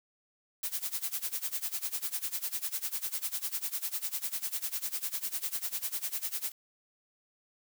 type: noise with tremolo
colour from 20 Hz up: blue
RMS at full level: -32 dBFS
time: 0.63-6.52 s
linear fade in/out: 2 ms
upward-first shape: sine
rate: 10 Hz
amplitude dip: 90%
effects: none